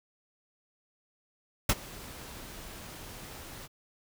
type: noise with ADSR envelope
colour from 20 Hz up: pink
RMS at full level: -22 dBFS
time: 1.69-3.68 s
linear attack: 6 ms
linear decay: 43 ms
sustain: -23 dB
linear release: 29 ms
effects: none